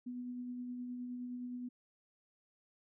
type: tone with tremolo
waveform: sine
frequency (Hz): 246.9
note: B3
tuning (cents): 0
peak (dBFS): -39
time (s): 0.06-1.69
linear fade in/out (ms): 10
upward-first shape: sine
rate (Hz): 9.6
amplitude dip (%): 25
effects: none